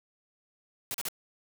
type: noise bursts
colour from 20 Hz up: white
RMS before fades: -34 dBFS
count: 3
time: 0.91-1.085 s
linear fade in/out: 0 ms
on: 33 ms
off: 38 ms
effects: none